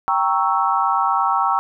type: chord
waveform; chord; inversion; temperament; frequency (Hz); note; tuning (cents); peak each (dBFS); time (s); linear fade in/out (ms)
sine; G diminished seventh; none; equal; 784 / 932.3 / 1108.7 / 1318.5; G5 / Bb5 / Db6 / Fb6; 0 / 0 / 0 / 0; -21; 0.08-1.59; 0
effects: none